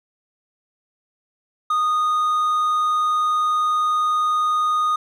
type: tone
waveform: triangle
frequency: 1235 Hz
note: D#6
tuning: 13 cents flat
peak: -15 dBFS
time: 1.7-4.96 s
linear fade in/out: 5 ms
effects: none